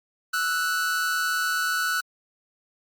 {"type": "tone pair together", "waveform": "45% pulse", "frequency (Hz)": [1318.5, 1479.5], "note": ["E6", "F#6"], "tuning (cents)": [0, -1], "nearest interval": "major second", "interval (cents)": 199, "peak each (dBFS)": [-29, -24], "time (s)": [0.33, 2.01], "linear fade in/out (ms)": 10, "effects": ["Opus 48 kbps"]}